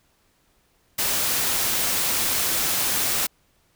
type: noise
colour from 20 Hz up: white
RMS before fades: -23 dBFS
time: 0.98-3.27 s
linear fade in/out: 10 ms
effects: pink hiss -64 dBFS RMS until 3.75 s